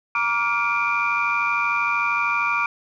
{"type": "tone cluster", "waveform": "sine", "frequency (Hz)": [944, 1162, 1406, 2299, 2392], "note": ["A#5", "D6", "F6", "D7", "D7"], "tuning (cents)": [22, -19, 11, -37, 31], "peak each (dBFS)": [-27, -23, -25, -30, -23], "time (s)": [0.15, 2.66], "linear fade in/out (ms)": 2, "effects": ["tanh soft clip ceiling -11 dBFS"]}